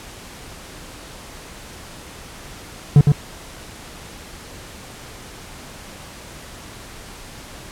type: tone with echo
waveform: triangle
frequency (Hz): 145.1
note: D3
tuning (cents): -21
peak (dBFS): -3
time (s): 2.96-3.01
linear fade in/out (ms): 2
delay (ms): 110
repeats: 1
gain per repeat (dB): -4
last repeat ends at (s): 3.12
effects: pink hiss -38 dBFS RMS until 7.71 s + low-pass 11000 Hz 12 dB/octave